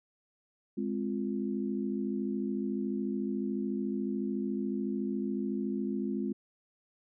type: chord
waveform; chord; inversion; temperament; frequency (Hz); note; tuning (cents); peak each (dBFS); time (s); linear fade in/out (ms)
sine; F minor; first; equal; 207.7 / 261.6 / 349.2; Ab3 / C4 / F4; 0 / 0 / 0; -33 / -35 / -37; 0.77-6.33; 10
effects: none